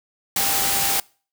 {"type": "tone in noise", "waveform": "sine", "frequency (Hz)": 790, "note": "G5", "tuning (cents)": 13, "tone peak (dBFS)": -29, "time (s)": [0.36, 1], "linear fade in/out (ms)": 2, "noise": "white", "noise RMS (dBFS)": -21, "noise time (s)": [0.36, 1], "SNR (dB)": -11, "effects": ["noise-tail reverb RT60 0.4 s tail -25 dB re dry"]}